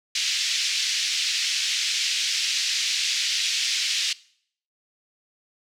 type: band-pass noise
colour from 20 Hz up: white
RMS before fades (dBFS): -25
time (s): 0.15-4.13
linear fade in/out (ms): 5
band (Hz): 2300 to 5700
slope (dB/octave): 24
effects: noise-tail reverb RT60 0.6 s tail -21 dB re dry